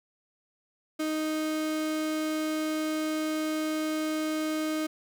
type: tone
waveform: 35% pulse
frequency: 311.1 Hz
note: D#4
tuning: in tune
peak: -26 dBFS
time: 0.99-4.87 s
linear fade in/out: 10 ms
effects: none